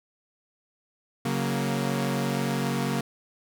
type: chord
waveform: sawtooth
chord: F# major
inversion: second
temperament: equal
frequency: 138.59 / 185 / 233.1 Hz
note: C#3 / F#3 / A#3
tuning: 0 / 0 / 0 cents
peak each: -25 / -27 / -25 dBFS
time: 1.25-3.01 s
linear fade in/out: 5 ms
effects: none